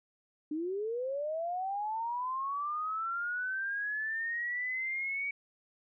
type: linear sweep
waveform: sine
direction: up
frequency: 293.7 to 2267 Hz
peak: -32 dBFS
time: 0.51-5.31 s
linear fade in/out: 5 ms
effects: none